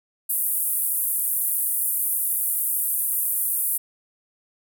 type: band-pass noise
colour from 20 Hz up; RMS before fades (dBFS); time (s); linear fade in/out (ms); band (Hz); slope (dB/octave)
pink; -24; 0.29-3.78; 10; 9800 to 16000; 48
effects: none